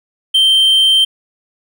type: tone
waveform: triangle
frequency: 3131 Hz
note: G7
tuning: 3 cents flat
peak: -6 dBFS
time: 0.34-1.05 s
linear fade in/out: 10 ms
effects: none